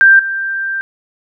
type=tone with level steps; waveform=sine; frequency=1577 Hz; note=G6; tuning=10 cents sharp; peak=-3 / -16 dBFS; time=0.01-0.81 s; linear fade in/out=0 ms; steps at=0.19 s; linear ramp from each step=5 ms; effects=none